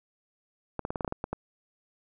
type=clicks; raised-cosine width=1 ms; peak=-17 dBFS; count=10; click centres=0.793 / 0.851 / 0.905 / 0.958 / 1.008 / 1.047 / 1.078 / 1.124 / 1.241 / 1.33 s; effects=none